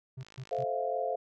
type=tone bursts; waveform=triangle; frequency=130.81 Hz; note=C3; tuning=in tune; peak=-36 dBFS; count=3; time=0.17-0.645 s; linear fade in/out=10 ms; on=65 ms; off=140 ms
type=click train; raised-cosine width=0.2 ms; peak=-35 dBFS; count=23; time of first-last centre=0.21-0.624 s; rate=53.2 Hz
type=chord; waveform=sine; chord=F major seventh; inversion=first; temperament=just; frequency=436.5 / 523.8 / 654.8 / 698.5 Hz; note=A4 / C5 / E5 / F5; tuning=-14 / +2 / -12 / 0 cents; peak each=-37 / -34 / -37 / -33 dBFS; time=0.51-1.16 s; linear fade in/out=10 ms
effects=none